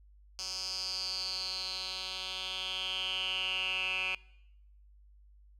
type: tone with band-pass filter sweep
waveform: 10% pulse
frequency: 187.2 Hz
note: F#3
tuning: 20 cents sharp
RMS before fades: -36 dBFS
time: 0.39-4.15 s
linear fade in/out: 0 ms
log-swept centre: 5400 to 2500 Hz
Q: 7.4
effects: noise-tail reverb RT60 0.8 s tail -22 dB re dry + added 50 Hz sine -56 dBFS peak until 5.59 s